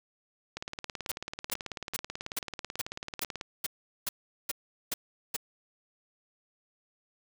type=click train; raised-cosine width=0.2 ms; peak=-19 dBFS; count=53; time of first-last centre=0.57-3.412 s; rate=18.3 Hz
type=noise bursts; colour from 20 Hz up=white; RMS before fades=-32 dBFS; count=11; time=1.09-5.365 s; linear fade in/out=5 ms; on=25 ms; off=400 ms
effects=none